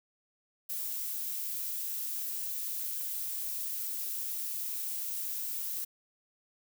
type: noise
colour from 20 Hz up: violet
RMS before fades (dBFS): -36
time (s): 0.69-5.85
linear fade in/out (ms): 10
effects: none